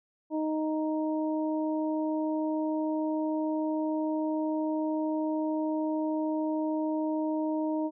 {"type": "harmonic tone", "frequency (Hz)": 311.1, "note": "D#4", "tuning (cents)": 0, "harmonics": [1, 2, 3], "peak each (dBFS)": [-28, -34, -38], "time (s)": [0.3, 7.91], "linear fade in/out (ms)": 50, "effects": []}